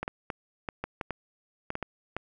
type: clicks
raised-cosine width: 0.5 ms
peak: -17 dBFS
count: 11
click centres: 0.03 / 0.079 / 0.302 / 0.688 / 0.84 / 1.012 / 1.107 / 1.704 / 1.754 / 1.827 / 2.166 s
effects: none